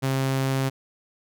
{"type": "tone", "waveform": "sawtooth", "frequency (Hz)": 133.9, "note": "C3", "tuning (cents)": 40, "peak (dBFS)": -18, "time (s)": [0.02, 0.7], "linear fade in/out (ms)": 20, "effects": []}